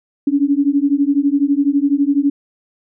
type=beating tone pair; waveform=sine; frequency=277.2 / 289.2 Hz; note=C#4 / D4; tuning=0 / -27 cents; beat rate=12 Hz; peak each=-15 dBFS; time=0.27-2.3 s; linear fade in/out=5 ms; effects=none